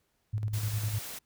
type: tone with tremolo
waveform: sine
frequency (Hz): 106.4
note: G#2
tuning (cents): +42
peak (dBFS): -27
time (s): 0.33-0.99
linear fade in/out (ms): 10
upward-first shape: square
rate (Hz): 9.9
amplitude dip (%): 50
type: noise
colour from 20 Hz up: white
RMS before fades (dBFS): -41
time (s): 0.53-1.19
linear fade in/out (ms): 10
effects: pink hiss -75 dBFS RMS until 1.25 s